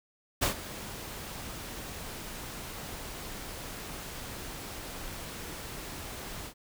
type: noise with ADSR envelope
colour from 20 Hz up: pink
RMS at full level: -25 dBFS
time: 0.41-6.54 s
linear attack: 20 ms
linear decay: 110 ms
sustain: -16 dB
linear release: 78 ms
effects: none